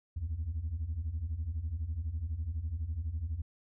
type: beating tone pair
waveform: sine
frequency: 72.4 / 84.4 Hz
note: D2 / E2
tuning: -24 / +41 cents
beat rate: 12 Hz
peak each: -36 / -33 dBFS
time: 0.16-3.42 s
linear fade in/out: 10 ms
effects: tanh soft clip ceiling -29 dBFS